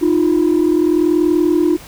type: tone pair together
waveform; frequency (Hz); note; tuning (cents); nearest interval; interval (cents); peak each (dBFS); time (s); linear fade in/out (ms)
sine; 309.4 / 350; D#4 / F4; -10 / +4; major second; 214; -12; 0.01-1.77; 20
effects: tanh soft clip ceiling -7 dBFS + pink hiss -37 dBFS RMS until 1.87 s